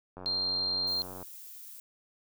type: click train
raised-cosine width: 1 ms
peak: -30 dBFS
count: 98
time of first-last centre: 0.17-1.227 s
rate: 91.8 Hz
type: tone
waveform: sine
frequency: 4186 Hz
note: C8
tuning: in tune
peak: -28 dBFS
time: 0.26-1.02 s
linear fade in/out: 0 ms
type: noise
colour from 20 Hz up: violet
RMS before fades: -47 dBFS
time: 0.87-1.8 s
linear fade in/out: 2 ms
effects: none